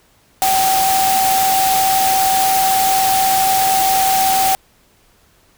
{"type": "tone in noise", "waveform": "sine", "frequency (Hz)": 767, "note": "G5", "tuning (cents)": -38, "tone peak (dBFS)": -13, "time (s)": [0.42, 4.55], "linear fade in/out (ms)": 0, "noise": "white", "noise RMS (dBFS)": -19, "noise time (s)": [0.42, 4.55], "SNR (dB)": 3, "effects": ["pink hiss -54 dBFS RMS until 5.57 s"]}